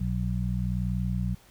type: harmonic tone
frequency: 61 Hz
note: B1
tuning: 21 cents flat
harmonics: 1 / 2 / 3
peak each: -30 / -30 / -30 dBFS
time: 0-1.35 s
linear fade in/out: 10 ms
effects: pink hiss -57 dBFS RMS until 1.5 s